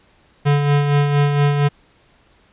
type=tone with tremolo; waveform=square; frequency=144.3 Hz; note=D3; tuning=30 cents flat; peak=-12 dBFS; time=0.45-1.69 s; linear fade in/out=20 ms; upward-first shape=sine; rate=4.3 Hz; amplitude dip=45%; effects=pink hiss -55 dBFS RMS until 2.52 s + resampled to 8000 Hz